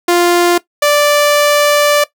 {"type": "tone pair in turn", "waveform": "sawtooth", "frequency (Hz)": [349.2, 586.2], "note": ["F4", "D5"], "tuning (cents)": [0, -3], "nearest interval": "major sixth", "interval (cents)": 897, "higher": "second", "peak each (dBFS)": -4, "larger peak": "neither", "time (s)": [[0.08, 0.58], [0.82, 2.04]], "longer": "second", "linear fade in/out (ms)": 5, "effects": ["noise-tail reverb RT60 0.1 s tail -17 dB re dry"]}